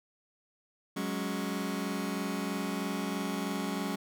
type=chord; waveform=sawtooth; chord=F# suspended second; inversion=none; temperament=just; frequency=185 / 208.1 / 277.5 Hz; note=F#3 / G#3 / C#4; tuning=0 / +4 / +2 cents; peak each=-32 dBFS; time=0.96-3.96 s; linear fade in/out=10 ms; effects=none